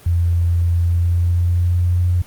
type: tone with pitch glide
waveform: sine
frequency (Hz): 85.8 to 88.77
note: F2 to F2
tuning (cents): -30 to +29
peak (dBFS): -13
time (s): 0.06-2.22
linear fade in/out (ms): 5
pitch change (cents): +59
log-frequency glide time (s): 0.79-2.06
effects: pink hiss -44 dBFS RMS until 2.26 s + Opus 24 kbps